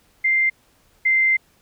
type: tone pair in turn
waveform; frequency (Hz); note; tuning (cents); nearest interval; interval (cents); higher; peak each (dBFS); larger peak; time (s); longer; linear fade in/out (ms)
sine; 2093 / 2083; C7 / C7; 0 / -8; unison; 8; first; -15 / -14; second; 0.24-0.5 / 1.05-1.37; second; 10
effects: pink hiss -59 dBFS RMS until 1.61 s